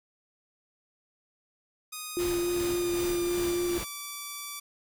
5% pulse tone with pitch glide, 1242 to 1158.8 Hz, D#6 to D6, -3 to -24 cents, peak -25 dBFS, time 1.92-4.6 s, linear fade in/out 10 ms, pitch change -121 cents, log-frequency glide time 2.52-3.87 s
sine tone with vibrato, 349.2 Hz, F4, in tune, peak -26 dBFS, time 2.17-3.78 s, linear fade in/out 0 ms, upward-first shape sine, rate 3.6 Hz, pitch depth 11 cents each way
pink noise with tremolo, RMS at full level -37 dBFS, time 2.18-3.85 s, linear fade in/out 20 ms, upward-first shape sine, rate 2.6 Hz, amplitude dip 45%
effects none

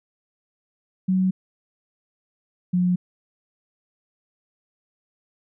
sine tone pair in turn, 186.9 / 179.54 Hz, F#3 / F3, +18 / +48 cents, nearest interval minor second, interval 70 cents, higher first, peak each -17 dBFS, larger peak neither, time 1.08-1.31 / 2.73-2.96 s, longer neither, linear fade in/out 10 ms, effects none

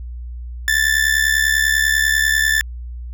40% pulse tone with amplitude modulation, 1760 Hz, A6, in tune, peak -10 dBFS, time 0.68-2.61 s, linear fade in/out 0 ms, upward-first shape sine, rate 70.1 Hz, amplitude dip 75%, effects added 60 Hz sine -27 dBFS peak until 3.13 s

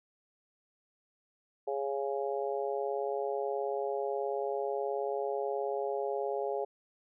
harmonic tone, 138.5 Hz, C#3, 1 cent flat, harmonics 3 / 4 / 5 / 6, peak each -34 / -36 / -38 / -40 dBFS, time 1.67-6.65 s, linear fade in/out 10 ms, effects none

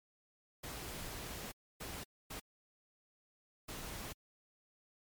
pink noise bursts at uneven times, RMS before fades -45 dBFS, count 4, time 0.63-1.52 / 1.8-2.04 / 2.3-2.4 / 3.68-4.13 s, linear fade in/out 10 ms, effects MP3 96 kbps

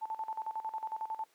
sine tone with tremolo, 880 Hz, A5, in tune, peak -33 dBFS, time 0.01-1.25 s, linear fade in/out 20 ms, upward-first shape square, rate 11 Hz, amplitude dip 80%, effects pink hiss -68 dBFS RMS until 1.34 s + high-pass 400 Hz 12 dB/octave

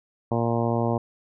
harmonic tone, 116.9 Hz, A#2, 5 cents sharp, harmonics 1 / 2 / 3 / 4 / 5 / 6 / 7 / 8 / 9, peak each -26 / -27 / -30 / -30 / -30 / -32 / -34 / -34 / -38 dBFS, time 0.31-0.98 s, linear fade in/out 5 ms, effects none

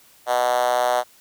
5% pulse tone with high-pass filter, 123.47 Hz, B2, in tune, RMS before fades -20 dBFS, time 0.26-1.04 s, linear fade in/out 50 ms, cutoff 660 Hz, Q 5.2, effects white hiss -53 dBFS RMS until 1.2 s

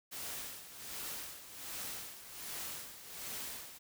white noise with tremolo, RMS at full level -42 dBFS, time 0.11-3.79 s, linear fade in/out 20 ms, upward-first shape sine, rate 1.3 Hz, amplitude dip 70%, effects none

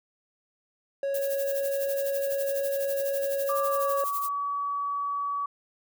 triangle tone, 553 Hz, C#5, 4 cents flat, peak -24 dBFS, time 1.03-4.04 s, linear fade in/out 2 ms
violet noise with tremolo, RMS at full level -34 dBFS, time 1.14-4.29 s, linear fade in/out 5 ms, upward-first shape sine, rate 12 Hz, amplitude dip 75%
sine tone with pitch glide, 1174.7 to 1138 Hz, D6 to C#6, 0 to +45 cents, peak -27 dBFS, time 3.49-5.46 s, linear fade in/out 5 ms, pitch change -55 cents, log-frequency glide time 3.67-3.95 s
effects none

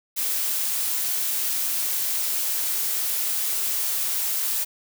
blue noise with high-pass filter sweep, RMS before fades -25 dBFS, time 0.16-4.65 s, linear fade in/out 20 ms, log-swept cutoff 240 to 440 Hz, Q 1.5, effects none

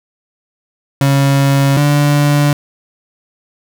35% pulse tone pair in turn, 138.4 / 145.55 Hz, C#3 / D3, -2 / -15 cents, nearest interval minor second, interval 87 cents, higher second, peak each -7 dBFS, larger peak neither, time 1.01-1.77 / 1.77-2.53 s, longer neither, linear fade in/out 2 ms, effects none

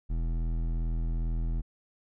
triangle tone with hard clipping, 41.2 Hz, E1, in tune, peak -29 dBFS, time 0.09-1.62 s, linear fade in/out 20 ms, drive 16 dB, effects none

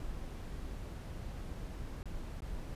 brown noise with dropouts, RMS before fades -42 dBFS, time 0-2.75 s, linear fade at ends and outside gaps 1 ms, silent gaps 2.03-2.056 / 2.405-2.42 s, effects resampled to 32000 Hz

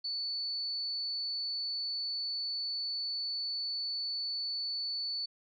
sine tone, 4470 Hz, C#8, 14 cents sharp, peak -33 dBFS, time 0.04-5.26 s, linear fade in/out 10 ms, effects none

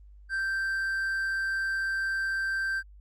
triangle tone with amplitude modulation, 1566 Hz, G6, 2 cents flat, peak -24 dBFS, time 0.29-2.83 s, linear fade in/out 50 ms, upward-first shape sine, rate 178 Hz, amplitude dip 25%, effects added 50 Hz sine -48 dBFS peak until 3 s + Opus 32 kbps

